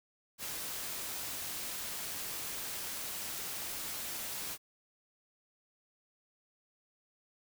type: noise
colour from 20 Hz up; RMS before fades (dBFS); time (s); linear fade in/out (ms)
white; -40; 0.38-4.58; 50
effects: none